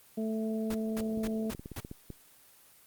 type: harmonic tone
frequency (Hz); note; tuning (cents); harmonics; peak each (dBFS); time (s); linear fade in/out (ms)
220; A3; 0; 1 / 2 / 3; -31 / -37 / -41; 0.17-1.51; 10
type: noise bursts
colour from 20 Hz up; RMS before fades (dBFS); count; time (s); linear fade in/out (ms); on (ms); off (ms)
pink; -39; 5; 0.7-1.805; 5; 45; 220
type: clicks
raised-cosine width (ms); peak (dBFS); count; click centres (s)
3; -28; 9; 1.176 / 1.549 / 1.595 / 1.659 / 1.717 / 1.786 / 1.849 / 1.914 / 2.103
effects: white hiss -59 dBFS RMS until 2.86 s + Opus 24 kbps